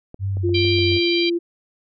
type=clicks; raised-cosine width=2 ms; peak=-23 dBFS; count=7; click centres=0.144 / 0.37 / 0.493 / 0.649 / 0.787 / 0.919 / 0.966 s
type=tone with vibrato; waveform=sine; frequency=96 Hz; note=G2; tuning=36 cents flat; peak=-20 dBFS; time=0.19-1 s; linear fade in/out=50 ms; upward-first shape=sine; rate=2.5 Hz; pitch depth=35 cents each way
type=tone with pitch glide; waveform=sine; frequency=347.6 to 342.8 Hz; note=F4 to F4; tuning=-8 to -32 cents; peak=-18 dBFS; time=0.43-1.39 s; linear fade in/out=20 ms; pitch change=-24 cents; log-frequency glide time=0.71-1.26 s
type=harmonic tone; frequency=788 Hz; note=G5; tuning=9 cents sharp; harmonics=3 / 4 / 5 / 6; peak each=-24 / -25 / -26 / -27 dBFS; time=0.54-1.3 s; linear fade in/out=10 ms
effects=none